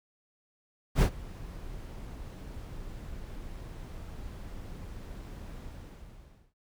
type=noise with ADSR envelope; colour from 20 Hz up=brown; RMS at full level=-18 dBFS; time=0.95-6.54 s; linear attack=64 ms; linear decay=82 ms; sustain=-24 dB; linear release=950 ms; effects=none